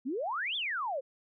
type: exponential two-way sweep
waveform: sine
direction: up then down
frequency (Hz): 233.1 to 3601 to 494.6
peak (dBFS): -31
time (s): 0.05-1.01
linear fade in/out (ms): 20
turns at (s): 0.56
effects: none